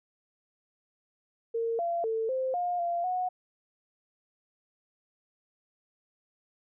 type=tone with pitch steps; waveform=sine; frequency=458.8 / 684 / 447 / 521 / 710 / 690 / 732 Hz; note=A#4 / F5 / A4 / C5 / F5 / F5 / F#5; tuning=-28 / -36 / +27 / -7 / +28 / -21 / -19 cents; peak=-27 dBFS; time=1.54-3.29 s; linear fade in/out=10 ms; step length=250 ms; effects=none